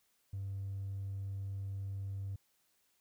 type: tone with hard clipping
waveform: sine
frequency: 98 Hz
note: G2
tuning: in tune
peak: -38 dBFS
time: 0.33-2.36 s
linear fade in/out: 5 ms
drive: 1 dB
effects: white hiss -75 dBFS RMS until 3 s